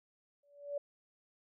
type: tone with exponential growth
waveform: sine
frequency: 574 Hz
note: D5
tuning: 40 cents flat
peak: -32 dBFS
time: 0.43-0.78 s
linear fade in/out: 5 ms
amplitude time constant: 76 ms
effects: none